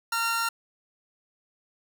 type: tone pair together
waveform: sawtooth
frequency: 918 / 1378.7 Hz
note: A#5 / F6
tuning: -27 / -23 cents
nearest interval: perfect fifth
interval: 704 cents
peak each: -28 / -22 dBFS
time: 0.12-0.49 s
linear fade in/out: 5 ms
effects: none